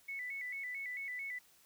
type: tone with vibrato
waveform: sine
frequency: 2093 Hz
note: C7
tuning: in tune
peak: -39 dBFS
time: 0.08-1.39 s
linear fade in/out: 10 ms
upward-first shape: square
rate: 4.5 Hz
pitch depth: 89 cents each way
effects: white hiss -66 dBFS RMS until 1.65 s